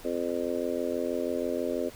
harmonic tone, 86.2 Hz, F2, 22 cents flat, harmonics 3 / 4 / 5 / 6 / 7, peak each -34 / -34 / -34 / -34 / -34 dBFS, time 0.04-1.9 s, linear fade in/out 20 ms, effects pink hiss -49 dBFS RMS until 1.95 s

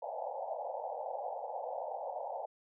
white band-pass noise, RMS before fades -40 dBFS, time 0.02-2.46 s, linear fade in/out 10 ms, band 500 to 880 Hz, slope 96 dB/octave, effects none

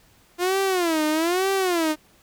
sawtooth tone with vibrato, 345.3 Hz, F4, 20 cents flat, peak -16 dBFS, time 0.38-1.96 s, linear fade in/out 50 ms, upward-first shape sine, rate 1.1 Hz, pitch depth 210 cents each way, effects pink hiss -57 dBFS RMS until 2.22 s

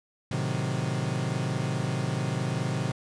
40% pulse chord, A diminished seventh, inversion none, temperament equal, 110 / 130.81 / 155.56 / 185 Hz, A2 / C3 / Eb3 / Gb3, 0 / 0 / 0 / 0 cents, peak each -34 / -29 / -32 / -34 dBFS, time 0.31-2.92 s, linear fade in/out 5 ms, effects resampled to 22050 Hz

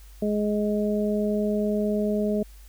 harmonic tone, 209.2 Hz, G#3, 13 cents sharp, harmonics 1 / 2 / 3, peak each -24 / -27 / -29 dBFS, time 0.22-2.43 s, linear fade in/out 5 ms, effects added 50 Hz sine -44 dBFS peak until 2.68 s + white hiss -56 dBFS RMS until 2.68 s

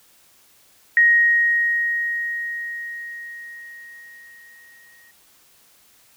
sine tone with exponential decay, 1878 Hz, A#6, 12 cents sharp, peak -10 dBFS, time 0.97-5.11 s, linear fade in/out 1 ms, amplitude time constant 900 ms, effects white hiss -55 dBFS RMS until 6.16 s

